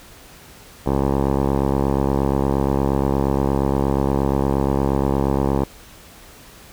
10% pulse tone with low-pass filter, 68.5 Hz, C#2, 20 cents flat, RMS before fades -19 dBFS, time 0.86-5.64 s, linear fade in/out 5 ms, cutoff 750 Hz, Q 2.8, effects pink hiss -44 dBFS RMS until 6.72 s

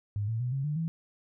sine tone with pitch steps, 103 / 112.97 / 123.91 / 135.91 / 149.07 / 163.5 Hz, G#2 / A2 / B2 / C#3 / D3 / E3, -14 / +46 / +6 / -34 / +26 / -14 cents, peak -28 dBFS, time 0.16-0.88 s, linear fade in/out 0 ms, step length 120 ms, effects none

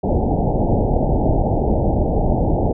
pink low-pass noise, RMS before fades -17 dBFS, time 0.03-2.73 s, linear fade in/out 10 ms, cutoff 850 Hz, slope 96 dB/octave, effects none

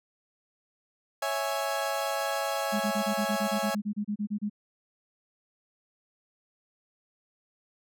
30% pulse chord, C# minor, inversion none, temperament equal, 554.4 / 659.3 / 830.6 Hz, C#5 / E5 / G#5, 0 / 0 / 0 cents, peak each -30 dBFS, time 1.22-3.75 s, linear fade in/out 5 ms
sine tone bursts, 207.7 Hz, G#3, in tune, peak -27 dBFS, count 16, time 2.72-4.498 s, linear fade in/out 20 ms, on 83 ms, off 30 ms
effects none

